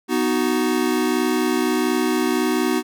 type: chord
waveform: square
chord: B major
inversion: none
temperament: equal with one note detuned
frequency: 246.9 / 311.1 / 372.6 Hz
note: B3 / D#4 / F#4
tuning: 0 / 0 / +12 cents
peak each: -23 dBFS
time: 0.08-2.83 s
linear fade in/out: 50 ms
effects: none